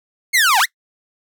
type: linear two-way sweep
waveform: sawtooth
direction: down then up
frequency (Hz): 2213 to 728 to 2213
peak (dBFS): -8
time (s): 0.33-0.66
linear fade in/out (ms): 20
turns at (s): 0.59
effects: noise-tail reverb RT60 0.1 s tail -24 dB re dry